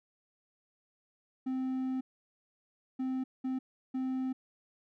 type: tone bursts at uneven times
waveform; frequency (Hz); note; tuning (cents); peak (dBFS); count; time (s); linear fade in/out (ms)
triangle; 260; C4; -11; -29; 4; 1.46-2.01 / 2.99-3.24 / 3.44-3.59 / 3.94-4.33; 10
effects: none